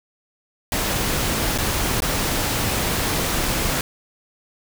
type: noise with dropouts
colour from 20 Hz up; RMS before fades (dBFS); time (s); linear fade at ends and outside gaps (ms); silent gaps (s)
pink; -22; 0.72-3.81; 1; 1.578-1.585 / 2.004-2.021
effects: none